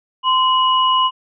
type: tone pair together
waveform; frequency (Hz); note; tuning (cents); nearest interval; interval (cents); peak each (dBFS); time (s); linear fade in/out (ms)
sine; 1032.7 / 2921; C6 / F#7; -23 / -23; octave + tritone; 1800; -13 / -18; 0.23-1.11; 50
effects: none